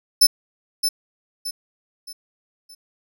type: tone with echo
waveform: sawtooth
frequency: 5274 Hz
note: E8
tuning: in tune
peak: -7 dBFS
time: 0.21-0.27 s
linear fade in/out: 10 ms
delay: 620 ms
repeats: 4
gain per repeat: -8 dB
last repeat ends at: 2.75 s
effects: none